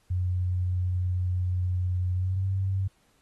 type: tone with pitch glide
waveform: sine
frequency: 90.6 to 95.99 Hz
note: F#2 to G2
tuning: -36 to -36 cents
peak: -24 dBFS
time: 0.1-2.88 s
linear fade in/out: 10 ms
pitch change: +100 cents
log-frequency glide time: 2.13-2.46 s
effects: pink hiss -67 dBFS RMS until 3.21 s + AAC 32 kbps